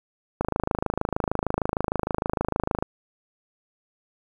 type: click train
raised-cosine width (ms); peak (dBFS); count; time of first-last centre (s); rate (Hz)
1; -9; 65; 0.41-2.825; 26.5
effects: 8-bit